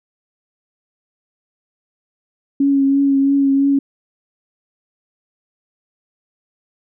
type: tone with vibrato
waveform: sine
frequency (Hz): 276.2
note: C#4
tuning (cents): -6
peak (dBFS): -11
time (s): 2.6-3.79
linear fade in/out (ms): 5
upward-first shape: triangle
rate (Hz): 3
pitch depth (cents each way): 25
effects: none